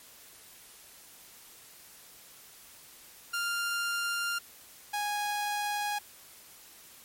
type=tone pair in turn; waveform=sawtooth; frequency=1396.9 / 827.5 Hz; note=F6 / G#5; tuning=0 / -6 cents; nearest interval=major sixth; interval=906 cents; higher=first; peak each=-26 dBFS; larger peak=neither; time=3.33-4.39 / 4.93-5.99 s; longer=neither; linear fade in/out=10 ms; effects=white hiss -53 dBFS RMS until 7.04 s + MP3 64 kbps